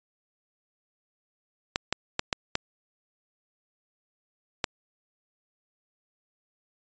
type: clicks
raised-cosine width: 0.2 ms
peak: -7 dBFS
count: 6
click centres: 1.759 / 1.926 / 2.194 / 2.328 / 2.554 / 4.642 s
effects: resampled to 16000 Hz